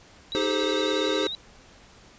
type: tone with vibrato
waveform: sine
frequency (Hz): 3800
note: A#7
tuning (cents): +33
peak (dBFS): -30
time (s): 0.32-1.35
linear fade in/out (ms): 0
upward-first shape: sine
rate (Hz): 11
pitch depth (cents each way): 60
type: chord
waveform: square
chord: A half-diminished seventh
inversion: second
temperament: equal with one note detuned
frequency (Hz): 311.1 / 392 / 429.2 / 523.3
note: Eb4 / G4 / A4 / C5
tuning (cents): 0 / 0 / -43 / 0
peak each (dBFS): -30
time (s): 0.35-1.27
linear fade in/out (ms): 0
effects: pink hiss -52 dBFS RMS until 2.18 s + resampled to 16000 Hz